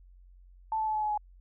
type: tone with pitch steps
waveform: sine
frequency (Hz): 880 / 871.9 / 863.9 / 855.9 / 848.1 / 840.3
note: A5 / A5 / A5 / A5 / G#5 / G#5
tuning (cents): 0 / -16 / -32 / -48 / +36 / +20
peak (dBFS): -27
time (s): 0.72-1.176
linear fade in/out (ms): 2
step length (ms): 76
effects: added 45 Hz sine -52 dBFS peak until 1.4 s